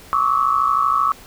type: tone cluster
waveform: sine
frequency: 1107 / 1160 / 1291 Hz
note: C#6 / D6 / E6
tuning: -3 / -22 / -37 cents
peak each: -19 dBFS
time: 0.13-1.12 s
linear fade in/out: 0 ms
effects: pink hiss -43 dBFS RMS until 1.26 s